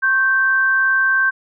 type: tone pair together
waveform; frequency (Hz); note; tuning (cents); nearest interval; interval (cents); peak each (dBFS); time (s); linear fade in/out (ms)
sine; 1081 / 1559.3; C#6 / G6; -44 / -10; tritone; 634; -23 / -13; 0.02-1.31; 20
effects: none